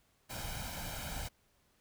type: noise with comb filter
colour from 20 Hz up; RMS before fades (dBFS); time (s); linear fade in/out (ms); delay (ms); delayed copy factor
pink; -41; 0.29-1.29; 20; 1.3; +0.7
effects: pink hiss -72 dBFS RMS until 1.8 s